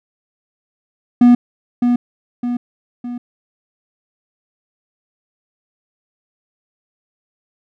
triangle tone with echo, 243 Hz, B3, 28 cents flat, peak -3 dBFS, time 1.21-1.35 s, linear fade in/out 5 ms, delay 610 ms, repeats 3, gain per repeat -6 dB, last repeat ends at 3.18 s, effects none

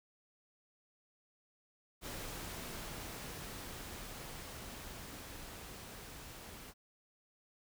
pink noise with level ramp, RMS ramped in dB -44 to -51 dBFS, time 2.01-6.74 s, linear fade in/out 50 ms, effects none

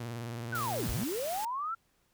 sawtooth tone with vibrato, 117.5 Hz, A#2, 14 cents sharp, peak -33 dBFS, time 0-1.04 s, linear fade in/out 5 ms, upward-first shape triangle, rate 19 Hz, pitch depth 88 cents each way
sine linear two-way sweep, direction down then up, 1560 to 31.08 to 1379 Hz, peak -32 dBFS, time 0.52-1.75 s, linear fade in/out 10 ms, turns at 0.9 s
white noise, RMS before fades -41 dBFS, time 0.55-1.45 s, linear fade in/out 2 ms
effects pink hiss -72 dBFS RMS until 2.13 s

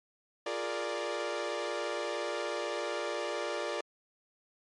sawtooth chord, Bb dominant seventh, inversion second, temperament equal, 349.2 / 415.3 / 466.2 / 587.3 Hz, F4 / Ab4 / Bb4 / D5, 0 / 0 / 0 / 0 cents, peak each -36 / -36 / -35 / -32 dBFS, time 0.46-3.81 s, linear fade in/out 5 ms, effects low-pass 6000 Hz 12 dB/octave + MP3 48 kbps

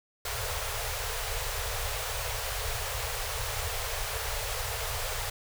pink band-stop noise, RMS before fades -33 dBFS, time 0.25-5.3 s, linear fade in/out 5 ms, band 120 to 420 Hz, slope 96 dB/octave, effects none

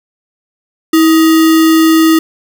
sine tone with sample-and-hold, 322.4 Hz, E4, 38 cents flat, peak -4 dBFS, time 0.93-2.19 s, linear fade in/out 5 ms, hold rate 1575 Hz, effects none

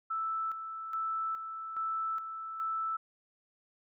sine tone with tremolo, 1318.5 Hz, E6, in tune, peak -31 dBFS, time 0.1-2.97 s, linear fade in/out 10 ms, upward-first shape square, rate 1.2 Hz, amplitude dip 55%, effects none

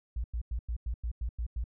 sine tone bursts, 58 Hz, A#1, 8 cents flat, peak -30 dBFS, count 9, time 0.16-1.641 s, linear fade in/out 5 ms, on 81 ms, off 94 ms, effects none

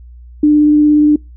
sine tone with vibrato, 298.6 Hz, D4, 29 cents sharp, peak -5 dBFS, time 0.43-1.16 s, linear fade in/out 5 ms, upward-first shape sine, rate 17 Hz, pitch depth 8 cents each way, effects noise-tail reverb RT60 0.2 s tail -24 dB re dry + added 60 Hz sine -33 dBFS peak until 1.36 s

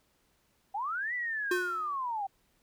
sine linear two-way sweep, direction up then down, 760 to 1998 to 760 Hz, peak -31 dBFS, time 0.74-2.27 s, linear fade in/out 10 ms, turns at 1.14 s
square tone with exponential decay, 359.7 Hz, F#4, 49 cents flat, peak -26 dBFS, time 1.51-1.96 s, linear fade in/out 5 ms, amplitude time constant 96 ms
effects pink hiss -71 dBFS RMS until 2.62 s

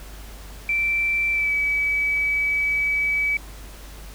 sine tone with pitch glide, 2340 to 2287 Hz, D7 to D7, -7 to -47 cents, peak -19 dBFS, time 0.69-3.37 s, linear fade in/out 2 ms, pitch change -40 cents, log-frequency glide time 1.32-1.53 s, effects added 50 Hz sine -38 dBFS peak until 4.14 s + pink hiss -44 dBFS RMS until 4.14 s

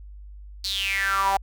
sawtooth tone with high-pass filter sweep, 196 Hz, G3, in tune, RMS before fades -24 dBFS, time 0.64-1.37 s, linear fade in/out 5 ms, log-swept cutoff 4500 to 770 Hz, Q 8.8, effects added 50 Hz sine -39 dBFS peak until 1.42 s

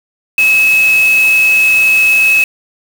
sine tone in noise, 2577 Hz, E7, 40 cents flat, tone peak -6 dBFS, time 0.38-2.44 s, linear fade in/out 2 ms, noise white, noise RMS -23 dBFS, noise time 0.38-2.44 s, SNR +14 dB, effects none

